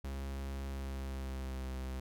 45% pulse tone with pitch glide, 67.8 to 65.19 Hz, C#2 to C2, -38 to -6 cents, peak -38 dBFS, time 0.04-2 s, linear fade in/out 5 ms, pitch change -68 cents, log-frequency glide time 0.65-1.71 s, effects none

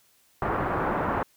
white low-pass noise, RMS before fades -27 dBFS, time 0.42-1.23 s, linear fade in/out 2 ms, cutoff 1300 Hz, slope 24 dB/octave, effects white hiss -63 dBFS RMS until 1.36 s

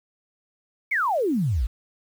sine exponential sweep, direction down, 2308 to 47.94 Hz, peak -20 dBFS, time 0.91-1.67 s, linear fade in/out 10 ms, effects 8-bit

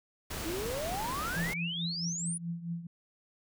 pink noise, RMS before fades -38 dBFS, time 0.3-1.54 s, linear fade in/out 10 ms
sine exponential sweep, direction up, 312 to 9956 Hz, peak -34 dBFS, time 0.45-2.38 s, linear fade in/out 10 ms
sine tone with tremolo, 169.6 Hz, E3, 50 cents sharp, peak -31 dBFS, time 1.36-2.87 s, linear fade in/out 5 ms, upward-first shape triangle, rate 4.6 Hz, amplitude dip 80%
effects none

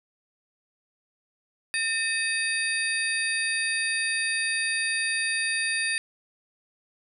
sine tone cluster, 1810 / 2550 / 3711 / 4691 / 9230 Hz, A6 / D#7 / A#7 / D8 / D9, +48 / +42 / -9 / -3 / -31 cents, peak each -28 / -29 / -36 / -33 / -32 dBFS, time 1.74-5.98 s, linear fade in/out 0 ms, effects none

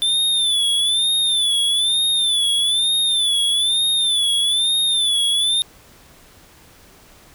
square tone with vibrato, 3520 Hz, A7, in tune, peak -16 dBFS, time 0.02-5.62 s, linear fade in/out 0 ms, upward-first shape sine, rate 1.1 Hz, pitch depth 92 cents each way, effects pink hiss -48 dBFS RMS until 7.34 s

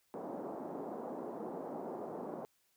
pink band-pass noise, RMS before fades -43 dBFS, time 0.14-2.45 s, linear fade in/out 0 ms, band 230 to 860 Hz, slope 24 dB/octave, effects white hiss -75 dBFS RMS until 2.76 s

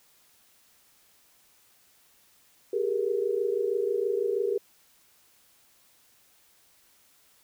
sine tone cluster, 388.7 / 414.9 / 471.7 Hz, G4 / G#4 / A#4, -15 / -2 / +20 cents, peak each -29 dBFS, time 2.73-4.58 s, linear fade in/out 5 ms, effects white hiss -62 dBFS RMS until 7.43 s

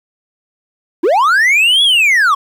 triangle linear two-way sweep, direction up then down, 290 to 3421 to 1061 Hz, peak -6 dBFS, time 1.03-2.35 s, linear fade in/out 10 ms, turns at 1.83 s, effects 8-bit

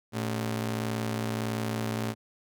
sawtooth ring-modulated tone, 166.7 Hz, E3, 20 cents sharp, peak -22 dBFS, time 0.12-2.15 s, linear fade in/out 50 ms, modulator 52.6 Hz, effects none

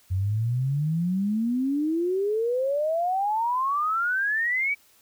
sine exponential sweep, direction up, 90.3 to 2312 Hz, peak -22 dBFS, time 0.1-4.75 s, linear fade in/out 20 ms, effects white hiss -59 dBFS RMS until 5.01 s

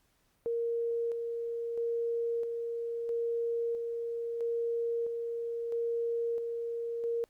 sine tone with tremolo, 466.2 Hz, A#4, in tune, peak -29 dBFS, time 0.46-7.24 s, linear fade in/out 0 ms, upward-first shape square, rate 0.76 Hz, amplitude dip 35%, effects pink hiss -72 dBFS RMS until 7.29 s + Opus 48 kbps

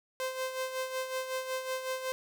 sawtooth tone with tremolo, 519 Hz, C5, 14 cents flat, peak -27 dBFS, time 0.2-2.12 s, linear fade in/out 0 ms, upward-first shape sine, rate 5.4 Hz, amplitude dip 60%, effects none

